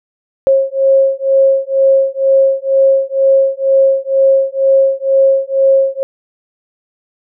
sine beating tone pair, 539 / 541.1 Hz, C#5 / C#5, -49 / -42 cents, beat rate 2.1 Hz, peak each -11 dBFS, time 0.47-6.03 s, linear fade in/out 0 ms, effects none

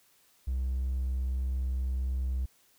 triangle tone, 64.4 Hz, C2, 27 cents flat, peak -25 dBFS, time 0.47-2.46 s, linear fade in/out 10 ms, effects tanh soft clip ceiling -23 dBFS + white hiss -65 dBFS RMS until 2.78 s

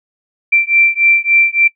sine beating tone pair, 2349 / 2352.5 Hz, D7 / D7, 0 / +2 cents, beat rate 3.5 Hz, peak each -12 dBFS, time 0.52-1.68 s, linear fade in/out 10 ms, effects noise-tail reverb RT60 0.1 s tail -22 dB re dry

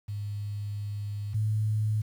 sine tone pair in turn, 102.8 / 107.42 Hz, G#2 / A2, -17 / -41 cents, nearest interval minor second, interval 76 cents, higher second, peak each -31 / -24 dBFS, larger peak second, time 0.08-1.34 / 1.34-2.02 s, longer first, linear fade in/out 10 ms, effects 9-bit

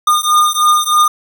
square beating tone pair, 1215 / 1218.2 Hz, D#6 / D#6, -42 / -37 cents, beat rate 3.2 Hz, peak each -13 dBFS, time 0.07-1.08 s, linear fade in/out 5 ms, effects none

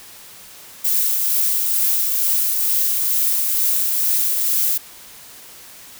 violet noise with tremolo, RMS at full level -17 dBFS, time 0.84-4.78 s, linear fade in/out 10 ms, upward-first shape triangle, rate 2.2 Hz, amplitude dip 30%, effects white hiss -41 dBFS RMS until 5.99 s

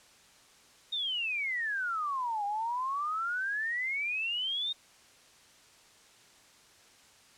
sine exponential two-way sweep, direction down then up, 3723 to 800 to 3723 Hz, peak -30 dBFS, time 0.92-4.73 s, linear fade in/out 10 ms, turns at 2.45 s, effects white hiss -59 dBFS RMS until 7.37 s + low-pass 8000 Hz 12 dB/octave

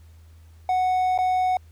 triangle tone with dropouts, 739 Hz, F#5, 2 cents flat, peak -17 dBFS, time 0.69-1.57 s, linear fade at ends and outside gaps 2 ms, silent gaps 1.178-1.187 s, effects added 81 Hz sine -46 dBFS peak until 1.71 s + pink hiss -62 dBFS RMS until 1.71 s

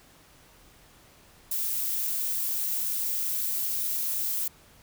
violet noise, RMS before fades -29 dBFS, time 1.51-4.48 s, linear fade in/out 5 ms, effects pink hiss -56 dBFS RMS until 4.82 s

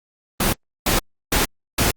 pink noise bursts, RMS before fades -18 dBFS, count 4, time 0.4-1.91 s, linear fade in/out 5 ms, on 130 ms, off 330 ms, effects Opus 24 kbps

